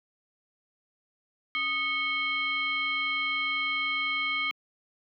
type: tone with frequency modulation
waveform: sine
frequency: 2203 Hz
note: C#7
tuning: 11 cents flat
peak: -26 dBFS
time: 1.55-4.51 s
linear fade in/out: 0 ms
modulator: 962 Hz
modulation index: 0.93
effects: high-pass 300 Hz 12 dB/octave